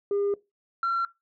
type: tone pair in turn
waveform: sine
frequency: 403.6 / 1363 Hz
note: G#4 / F6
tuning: -49 / -43 cents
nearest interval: octave + major sixth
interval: 2106 cents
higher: second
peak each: -21 / -21 dBFS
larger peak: neither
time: 0.11-0.34 / 0.83-1.05 s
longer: first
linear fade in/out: 2 ms
effects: noise-tail reverb RT60 0.2 s tail -20 dB re dry + tanh soft clip ceiling -21 dBFS